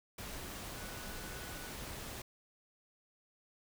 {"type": "tone in noise", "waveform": "sine", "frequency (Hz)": 1480, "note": "F#6", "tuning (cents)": 0, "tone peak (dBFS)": -54, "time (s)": [0.76, 1.71], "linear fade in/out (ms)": 5, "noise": "pink", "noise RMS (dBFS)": -45, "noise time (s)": [0.18, 2.22], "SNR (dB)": -12, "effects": []}